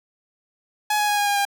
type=tone with pitch steps; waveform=sawtooth; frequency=842 / 834.3 / 826.6 / 819 / 811.4 / 804 Hz; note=G#5 / G#5 / G#5 / G#5 / G#5 / G5; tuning=+24 / +8 / -8 / -24 / -41 / +44 cents; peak=-15 dBFS; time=0.9-1.452 s; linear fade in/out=5 ms; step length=92 ms; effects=9-bit